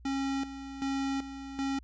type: tone with tremolo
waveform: square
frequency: 272.4 Hz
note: C#4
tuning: 30 cents flat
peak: -30 dBFS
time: 0.05-1.79 s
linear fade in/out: 5 ms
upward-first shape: square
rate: 1.3 Hz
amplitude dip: 70%
effects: added 60 Hz sine -50 dBFS peak until 1.83 s + resampled to 16000 Hz